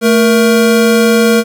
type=tone pair together; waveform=square; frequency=221.8 / 470 Hz; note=A3 / A#4; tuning=+14 / +14 cents; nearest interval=octave + minor second; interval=1300 cents; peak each=-10 dBFS; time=0.01-1.44 s; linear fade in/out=50 ms; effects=none